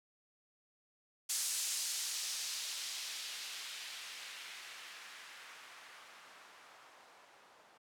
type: noise with low-pass filter sweep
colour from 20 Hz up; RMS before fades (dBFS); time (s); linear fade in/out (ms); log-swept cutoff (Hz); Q
violet; -44; 1.29-7.78; 10; 7400 to 710; 1
effects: none